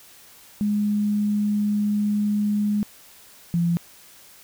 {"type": "tone pair in turn", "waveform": "sine", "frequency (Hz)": [207.7, 170.92], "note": ["G#3", "F3"], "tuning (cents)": [0, -37], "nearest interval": "minor third", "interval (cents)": 337, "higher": "first", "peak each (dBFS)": [-19, -18], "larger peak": "second", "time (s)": [[0.61, 2.83], [3.54, 3.77]], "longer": "first", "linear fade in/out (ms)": 0, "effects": ["white hiss -49 dBFS RMS until 4.43 s"]}